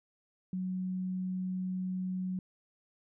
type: tone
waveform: sine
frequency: 185 Hz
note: F#3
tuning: in tune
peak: -32 dBFS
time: 0.53-2.39 s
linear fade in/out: 2 ms
effects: none